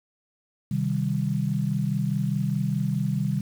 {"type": "chord", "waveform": "sine", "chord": "C minor", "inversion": "none", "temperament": "equal", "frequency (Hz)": [130.81, 155.56, 196], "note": ["C3", "Eb3", "G3"], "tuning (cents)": [0, 0, 0], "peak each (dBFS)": -27, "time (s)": [0.71, 3.41], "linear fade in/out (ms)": 5, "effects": ["8-bit"]}